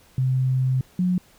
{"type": "tone pair in turn", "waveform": "sine", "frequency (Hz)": [129.9, 181.21], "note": ["C3", "F#3"], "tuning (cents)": [-12, -36], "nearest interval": "tritone", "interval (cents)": 576, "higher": "second", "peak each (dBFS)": -18, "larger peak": "neither", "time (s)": [[0.18, 0.81], [0.99, 1.18]], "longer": "first", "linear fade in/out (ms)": 2, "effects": ["pink hiss -55 dBFS RMS until 1.38 s"]}